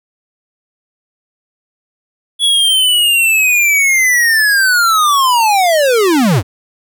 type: linear sweep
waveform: square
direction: down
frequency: 3398 to 76.6 Hz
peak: -9 dBFS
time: 2.39-6.43 s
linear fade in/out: 50 ms
effects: none